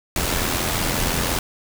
pink noise with amplitude modulation, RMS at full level -20 dBFS, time 0.16-1.39 s, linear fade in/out 2 ms, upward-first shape sine, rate 85.8 Hz, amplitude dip 50%, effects none

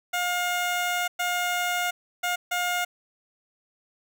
15% pulse tone bursts at uneven times, 712 Hz, F5, 33 cents sharp, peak -18 dBFS, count 4, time 0.13-1.08 / 1.19-1.91 / 2.23-2.36 / 2.51-2.85 s, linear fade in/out 10 ms, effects none

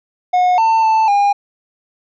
triangle tone with pitch steps, 725 / 896 / 883 / 810 Hz, F#5 / A5 / A5 / G#5, -35 / +31 / +6 / -43 cents, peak -8 dBFS, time 0.33-1.33 s, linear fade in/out 10 ms, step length 250 ms, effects resampled to 16000 Hz

